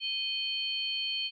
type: tone cluster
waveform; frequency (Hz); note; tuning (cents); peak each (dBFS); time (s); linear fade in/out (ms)
sine; 2484 / 3114 / 4368; D#7 / G7 / C#8; -3 / -12 / -26; -38 / -32 / -36; 0-1.31; 50
effects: none